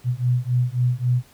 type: beating tone pair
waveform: sine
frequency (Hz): 122.2 / 125.9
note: B2 / B2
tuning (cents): -18 / +34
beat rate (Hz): 3.7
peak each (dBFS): -21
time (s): 0.04-1.23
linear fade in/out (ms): 50
effects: pink hiss -53 dBFS RMS until 1.33 s